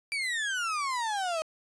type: exponential sweep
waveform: 35% pulse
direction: down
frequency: 2349 to 622.3 Hz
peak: -27 dBFS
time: 0.12-1.42 s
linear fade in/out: 0 ms
effects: resampled to 22050 Hz